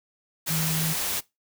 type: tone in noise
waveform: sine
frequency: 160 Hz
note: D#3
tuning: 49 cents sharp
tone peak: -26 dBFS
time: 0.49-0.94 s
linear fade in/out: 20 ms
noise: white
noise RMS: -28 dBFS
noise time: 0.46-1.21 s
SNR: -1 dB
effects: noise-tail reverb RT60 0.2 s tail -21 dB re dry